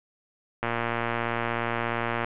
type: click train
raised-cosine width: 0.5 ms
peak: -12 dBFS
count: 190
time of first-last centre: 0.63-2.245 s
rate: 117 Hz
effects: resampled to 8000 Hz + 9-bit